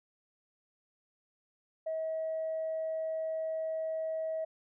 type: tone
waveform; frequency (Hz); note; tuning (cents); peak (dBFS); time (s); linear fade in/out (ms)
sine; 640; D#5; +49; -31; 1.86-4.45; 10
effects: tanh soft clip ceiling -28 dBFS